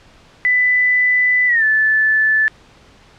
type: tone with pitch glide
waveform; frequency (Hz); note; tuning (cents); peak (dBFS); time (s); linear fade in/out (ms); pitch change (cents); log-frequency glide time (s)
sine; 1994 to 1745.9; B6 to A6; +16 to -14; -11; 0.45-2.48; 0; -230; 1.47-1.64
effects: pink hiss -47 dBFS RMS until 3.18 s + low-pass 5000 Hz 12 dB/octave